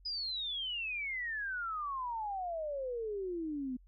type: exponential sweep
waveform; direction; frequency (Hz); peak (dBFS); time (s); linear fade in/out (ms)
sine; down; 5030 to 246.3; -35; 0.05-3.77; 10
effects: added 45 Hz sine -57 dBFS peak until 3.87 s